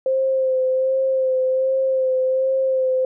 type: tone with vibrato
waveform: sine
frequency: 523.3 Hz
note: C5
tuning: in tune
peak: -16 dBFS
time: 0.06-3.05 s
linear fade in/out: 2 ms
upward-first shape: sine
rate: 1.3 Hz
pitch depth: 23 cents each way
effects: none